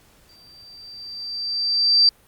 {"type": "tone with exponential growth", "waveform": "sine", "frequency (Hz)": 4678, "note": "D8", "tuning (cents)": -8, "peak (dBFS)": -10, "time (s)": [0.29, 2.09], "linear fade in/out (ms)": 2, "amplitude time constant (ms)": 390, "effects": ["pink hiss -55 dBFS RMS until 2.27 s", "Opus 48 kbps"]}